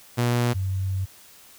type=tone pair in turn; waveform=sawtooth / sine; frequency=120.6 / 95.38 Hz; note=B2 / G2; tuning=-41 / -47 cents; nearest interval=major third; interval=406 cents; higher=first; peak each=-16 / -23 dBFS; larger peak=first; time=0.17-0.54 / 0.54-1.06 s; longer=second; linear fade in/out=20 ms; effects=white hiss -50 dBFS RMS until 1.58 s